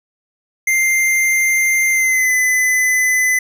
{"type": "tone with pitch glide", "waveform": "square", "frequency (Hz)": [2096, 2015], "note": ["C7", "B6"], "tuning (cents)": [2, 34], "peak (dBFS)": -13, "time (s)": [0.67, 3.39], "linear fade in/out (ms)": 5, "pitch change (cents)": -68, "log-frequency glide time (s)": [1.9, 2.33], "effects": []}